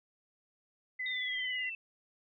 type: tone with vibrato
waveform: sine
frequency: 2010 Hz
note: B6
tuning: 30 cents sharp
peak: -34 dBFS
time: 0.99-1.7 s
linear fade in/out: 10 ms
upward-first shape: triangle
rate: 18 Hz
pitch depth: 25 cents each way
type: exponential sweep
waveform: sine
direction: down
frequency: 3729 to 2633 Hz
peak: -38 dBFS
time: 1.06-1.75 s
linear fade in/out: 2 ms
effects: none